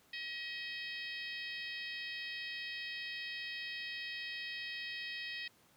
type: harmonic tone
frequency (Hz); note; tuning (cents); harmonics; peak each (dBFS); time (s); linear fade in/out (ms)
635; D#5; +35; 3 / 4 / 5 / 6 / 7 / 8; -44 / -46 / -48 / -50 / -51 / -52; 0.13-5.48; 5
effects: pink hiss -67 dBFS RMS until 5.76 s + high-pass 100 Hz 12 dB/octave